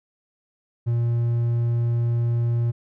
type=tone; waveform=triangle; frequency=118 Hz; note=A#2; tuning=22 cents sharp; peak=-17 dBFS; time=0.86-2.72 s; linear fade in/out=20 ms; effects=none